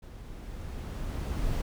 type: noise with level ramp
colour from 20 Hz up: brown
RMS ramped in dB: -45 to -29 dBFS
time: 0.02-1.62 s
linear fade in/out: 10 ms
effects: none